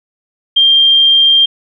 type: tone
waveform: sine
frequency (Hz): 3187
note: G7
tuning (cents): +28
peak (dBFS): -5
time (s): 0.56-1.46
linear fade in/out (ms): 10
effects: none